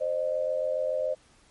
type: tone pair together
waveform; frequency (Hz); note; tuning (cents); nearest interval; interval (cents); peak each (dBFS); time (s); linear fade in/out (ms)
sine; 523.3 / 610.4; C5 / D#5; 0 / -33; minor third; 267; -28; 0-1.15; 20
effects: pink hiss -60 dBFS RMS until 1.5 s + MP3 48 kbps